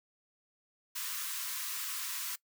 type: high-pass noise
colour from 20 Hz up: white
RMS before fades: -38 dBFS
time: 0.95-2.36 s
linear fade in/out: 10 ms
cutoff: 970 Hz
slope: 96 dB/octave
effects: noise-tail reverb RT60 0.1 s tail -21 dB re dry